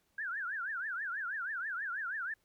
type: tone with vibrato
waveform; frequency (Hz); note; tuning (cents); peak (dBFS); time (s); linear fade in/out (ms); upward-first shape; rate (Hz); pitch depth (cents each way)
sine; 1568; G6; 0; -35; 0.18-2.34; 5; triangle; 6.2; 270
effects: pink hiss -75 dBFS RMS until 2.44 s